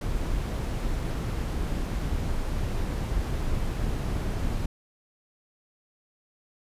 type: noise with amplitude modulation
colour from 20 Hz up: brown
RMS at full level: -27 dBFS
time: 0.01-4.66 s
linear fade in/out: 5 ms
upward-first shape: sine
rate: 267 Hz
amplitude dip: 25%
effects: resampled to 32000 Hz